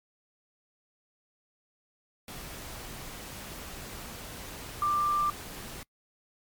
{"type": "tone in noise", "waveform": "sine", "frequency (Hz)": 1184, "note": "D6", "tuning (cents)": 14, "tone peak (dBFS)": -24, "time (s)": [4.82, 5.3], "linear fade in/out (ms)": 2, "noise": "pink", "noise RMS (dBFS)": -42, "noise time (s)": [2.28, 5.83], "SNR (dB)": 15, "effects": ["noise-tail reverb RT60 0.1 s tail -25 dB re dry", "MP3 96 kbps"]}